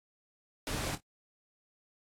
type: noise with echo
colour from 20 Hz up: pink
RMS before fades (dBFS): -36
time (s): 0.67-0.95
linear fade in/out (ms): 0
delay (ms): 26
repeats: 2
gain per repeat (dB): -12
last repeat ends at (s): 1.002
effects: low-pass 11000 Hz 12 dB/octave + AAC 64 kbps